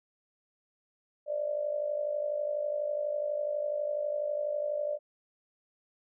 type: tone with amplitude modulation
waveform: sine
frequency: 592 Hz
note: D5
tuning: 14 cents sharp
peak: -26 dBFS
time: 1.26-4.99 s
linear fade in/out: 50 ms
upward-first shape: sine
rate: 52.1 Hz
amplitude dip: 70%
effects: none